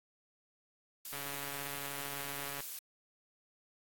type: noise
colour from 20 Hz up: blue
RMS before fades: -43 dBFS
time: 1.05-2.79 s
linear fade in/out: 2 ms
type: click train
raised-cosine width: 0.3 ms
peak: -26 dBFS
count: 209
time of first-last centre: 1.13-2.605 s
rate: 141 Hz
effects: AAC 64 kbps